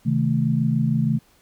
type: chord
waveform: sine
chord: A diminished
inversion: first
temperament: just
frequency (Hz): 132 / 158.4 / 220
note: C3 / Eb3 / A3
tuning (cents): +16 / +31 / 0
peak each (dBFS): -22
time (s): 0.05-1.19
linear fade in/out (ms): 20
effects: pink hiss -58 dBFS RMS until 1.41 s